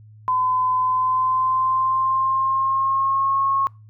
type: tone with pitch glide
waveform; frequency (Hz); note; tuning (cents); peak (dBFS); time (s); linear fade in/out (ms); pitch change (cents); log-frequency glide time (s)
sine; 1017 to 1090; C6 to C#6; -50 to -29; -17; 0.28-3.67; 0; +121; 0.77-3.39
effects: noise-tail reverb RT60 0.3 s tail -25 dB re dry + added 107 Hz sine -43 dBFS peak until 3.89 s